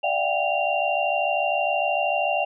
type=tone cluster; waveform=sine; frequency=591 / 671 / 738 / 791 / 2771 Hz; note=D5 / E5 / F#5 / G5 / F7; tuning=+11 / +31 / -5 / +15 / -14 cents; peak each=-27 dBFS; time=0.03-2.45 s; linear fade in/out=10 ms; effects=none